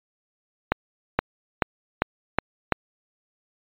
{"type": "accelerating click train", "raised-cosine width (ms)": 0.5, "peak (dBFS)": -3, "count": 6, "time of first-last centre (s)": [0.72, 2.723], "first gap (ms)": 470, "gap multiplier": 0.92, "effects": ["resampled to 8000 Hz"]}